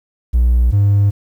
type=tone pair in turn; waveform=triangle; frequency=60.1 / 101.08 Hz; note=B1 / G#2; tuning=-46 / -46 cents; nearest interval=major sixth; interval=900 cents; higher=second; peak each=-6 dBFS; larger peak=neither; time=0.33-0.72 / 0.72-1.11 s; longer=neither; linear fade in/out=20 ms; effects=tanh soft clip ceiling -4 dBFS + 8-bit